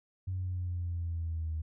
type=linear sweep; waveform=sine; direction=down; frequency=93.7 to 78.2 Hz; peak=-31 dBFS; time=0.27-1.62 s; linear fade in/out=10 ms; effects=tanh soft clip ceiling -27 dBFS